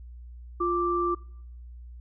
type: tone pair together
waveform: sine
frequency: 349.7 / 1174.7 Hz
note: F4 / D6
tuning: +2 / 0 cents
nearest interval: octave + major sixth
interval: 2098 cents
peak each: -26 dBFS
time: 0.6-1.15 s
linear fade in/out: 10 ms
effects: noise-tail reverb RT60 0.7 s tail -24 dB re dry + added 60 Hz sine -41 dBFS peak until 2 s